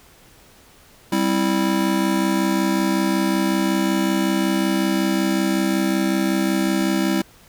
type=chord; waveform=square; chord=C major; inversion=second; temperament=just; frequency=196.22 / 261.6 / 327 Hz; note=G3 / C4 / E4; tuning=+2 / 0 / -14 cents; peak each=-22 / -25 / -22 dBFS; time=1.12-7.22 s; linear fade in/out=5 ms; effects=pink hiss -50 dBFS RMS until 7.48 s